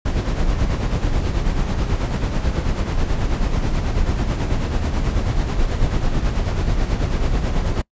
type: noise with tremolo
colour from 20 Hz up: brown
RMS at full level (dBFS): -17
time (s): 0.05-7.82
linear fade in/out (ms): 10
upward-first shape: sine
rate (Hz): 9.2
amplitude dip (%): 50
effects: noise-tail reverb RT60 0.1 s tail -24 dB re dry + resampled to 16000 Hz